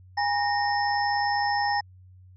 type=tone cluster; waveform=sine; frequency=817 / 956 / 1852 / 5270 Hz; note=G#5 / A#5 / A#6 / E8; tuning=-29 / +43 / -12 / -1 cents; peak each=-24 / -33 / -29 / -33 dBFS; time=0.17-1.81 s; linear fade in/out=10 ms; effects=added 92 Hz sine -48 dBFS peak until 2.36 s